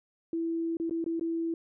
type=tone with dropouts; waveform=sine; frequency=331 Hz; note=E4; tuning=7 cents sharp; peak=-28 dBFS; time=0.33-1.54 s; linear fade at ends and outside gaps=2 ms; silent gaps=0.77-0.799 / 0.896-0.909 / 1.042-1.062 / 1.196-1.21 s; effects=none